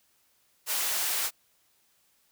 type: high-pass noise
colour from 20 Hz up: white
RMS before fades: -29 dBFS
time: 0.66-1.31 s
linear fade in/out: 50 ms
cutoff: 560 Hz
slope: 12 dB/octave
effects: white hiss -68 dBFS RMS until 2.31 s